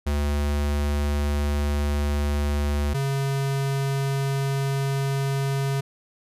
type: tone pair in turn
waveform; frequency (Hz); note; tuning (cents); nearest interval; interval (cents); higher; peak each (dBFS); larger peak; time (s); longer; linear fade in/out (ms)
square; 72.7 / 137.24; D2 / C#3; -17 / -17; major seventh; 1100; second; -22 / -23; first; 0.06-2.94 / 2.94-5.81; first; 10
effects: resampled to 32000 Hz